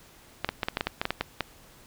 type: clicks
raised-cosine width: 0.3 ms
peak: -10 dBFS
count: 12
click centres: 0.446 / 0.49 / 0.632 / 0.685 / 0.771 / 0.809 / 0.87 / 1.015 / 1.054 / 1.106 / 1.21 / 1.407 s
effects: pink hiss -54 dBFS RMS until 1.86 s